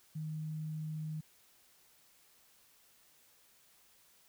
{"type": "tone", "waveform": "sine", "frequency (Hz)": 155.56, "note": "D#3", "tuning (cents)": 0, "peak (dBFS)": -37, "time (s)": [0.15, 1.21], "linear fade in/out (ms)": 10, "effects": ["white hiss -66 dBFS RMS until 4.28 s"]}